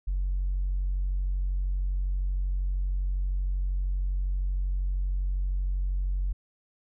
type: tone with tanh clipping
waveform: triangle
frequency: 46.36 Hz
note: F#1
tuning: 4 cents sharp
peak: -25 dBFS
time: 0.07-6.33 s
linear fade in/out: 10 ms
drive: 5 dB
effects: none